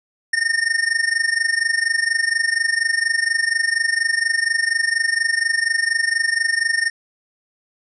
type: tone with amplitude modulation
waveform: square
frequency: 1827 Hz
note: A#6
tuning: 35 cents flat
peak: -14 dBFS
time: 0.33-6.9 s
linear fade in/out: 5 ms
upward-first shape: sine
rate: 24.2 Hz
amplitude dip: 85%
effects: resampled to 24000 Hz